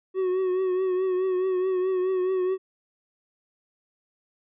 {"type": "tone with vibrato", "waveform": "triangle", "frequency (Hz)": 371.7, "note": "F#4", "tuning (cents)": 8, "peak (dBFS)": -20, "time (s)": [0.14, 2.58], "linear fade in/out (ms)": 50, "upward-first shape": "triangle", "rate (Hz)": 4.7, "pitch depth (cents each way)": 48, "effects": ["resampled to 8000 Hz"]}